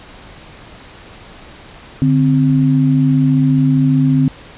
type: tone pair together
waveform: sine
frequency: 146.82 / 261.6 Hz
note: D3 / C4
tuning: 0 / 0 cents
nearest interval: minor seventh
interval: 1000 cents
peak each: -12 dBFS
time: 2.02-4.28 s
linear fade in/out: 0 ms
effects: pink hiss -38 dBFS RMS until 4.57 s + resampled to 8000 Hz